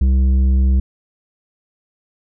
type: tone with tanh clipping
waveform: sine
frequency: 65.41 Hz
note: C2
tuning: in tune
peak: -12 dBFS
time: 0.01-0.8 s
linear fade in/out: 5 ms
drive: 8 dB
effects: none